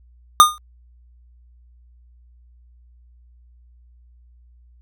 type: tone with exponential decay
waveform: square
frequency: 1220 Hz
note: D#6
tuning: 34 cents flat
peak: -3 dBFS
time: 0.4-0.58 s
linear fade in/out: 0 ms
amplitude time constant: 39 ms
effects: added 60 Hz sine -48 dBFS peak until 4.81 s